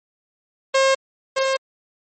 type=tone pair in turn; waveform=sawtooth; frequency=536 / 533.7 Hz; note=C5 / C5; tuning=+42 / +34 cents; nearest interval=unison; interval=8 cents; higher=first; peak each=-10 / -14 dBFS; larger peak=first; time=0.74-0.95 / 1.36-1.57 s; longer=neither; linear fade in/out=10 ms; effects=MP3 32 kbps